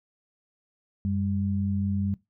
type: tone pair together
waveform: sine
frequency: 93.8 / 198.76 Hz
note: F#2 / G3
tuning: +24 / +24 cents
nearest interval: octave + minor second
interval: 1300 cents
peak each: -27 dBFS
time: 1.05-2.14 s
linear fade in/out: 0 ms
effects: noise-tail reverb RT60 0.2 s tail -21 dB re dry